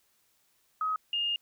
sine tone pair in turn, 1267 / 2831 Hz, D#6 / F7, +31 / +23 cents, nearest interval octave + major second, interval 1392 cents, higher second, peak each -27 dBFS, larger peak neither, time 0.81-0.96 / 1.13-1.36 s, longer second, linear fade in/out 2 ms, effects white hiss -70 dBFS RMS until 1.41 s

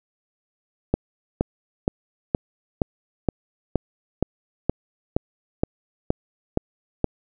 click train, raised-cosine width 2 ms, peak -5 dBFS, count 14, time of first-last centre 0.94-7.043 s, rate 2.13 Hz, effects none

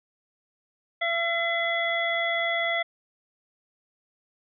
harmonic tone, 676 Hz, E5, 43 cents sharp, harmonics 1 / 2 / 3 / 5, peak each -28 / -35 / -26 / -33 dBFS, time 1.01-2.83 s, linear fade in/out 10 ms, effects none

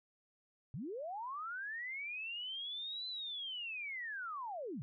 sine linear two-way sweep, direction up then down, 110 to 4058 to 110 Hz, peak -40 dBFS, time 0.74-4.82 s, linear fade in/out 0 ms, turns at 3.08 s, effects none

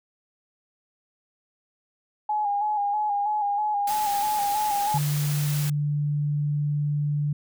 sine tone with vibrato, 829 Hz, G#5, 3 cents flat, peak -22 dBFS, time 2.29-4.98 s, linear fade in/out 5 ms, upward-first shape square, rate 3.1 Hz, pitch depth 36 cents each way
white noise, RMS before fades -34 dBFS, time 3.87-5.7 s, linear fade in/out 5 ms
sine tone, 146.83 Hz, D3, in tune, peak -22 dBFS, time 4.94-7.33 s, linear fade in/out 5 ms
effects none

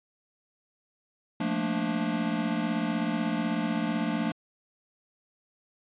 square chord, Bb major seventh, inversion second, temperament equal with one note detuned, 174.61 / 217.1 / 233.1 / 293.7 Hz, F3 / A3 / Bb3 / D4, 0 / -23 / 0 / 0 cents, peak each -34 / -32 / -33 / -33 dBFS, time 1.4-4.32 s, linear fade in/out 5 ms, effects resampled to 8000 Hz

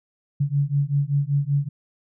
sine beating tone pair, 139.6 / 144.8 Hz, C#3 / D3, +13 / -24 cents, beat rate 5.2 Hz, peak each -22 / -22 dBFS, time 0.4-1.69 s, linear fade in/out 10 ms, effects none

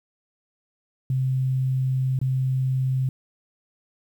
sine tone with dropouts, 130.81 Hz, C3, in tune, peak -20 dBFS, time 1.1-3.09 s, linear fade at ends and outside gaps 2 ms, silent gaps 2.19-2.214 s, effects 9-bit

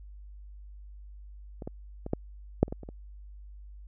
clicks, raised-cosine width 2 ms, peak -26 / -22 / -23 / -13 / -6 / -29 / -21 / -29 / -28 dBFS, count 9, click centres 1.622 / 1.675 / 2.064 / 2.134 / 2.63 / 2.681 / 2.725 / 2.833 / 2.889 s, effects added 50 Hz sine -44 dBFS peak until 3.87 s

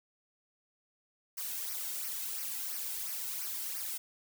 blue noise with flanger, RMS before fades -38 dBFS, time 1.37-3.98 s, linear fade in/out 10 ms, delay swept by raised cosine 0.26 to 1.76 ms, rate 2.9 Hz, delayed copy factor -0.7, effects none

